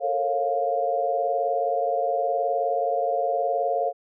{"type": "tone cluster", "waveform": "sine", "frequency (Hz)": [442.8, 461.9, 547, 702], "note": ["A4", "A#4", "C#5", "F5"], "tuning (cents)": [11, -16, -23, 9], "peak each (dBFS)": [-32, -31, -26, -24], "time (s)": [0, 3.93], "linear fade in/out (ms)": 50, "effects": []}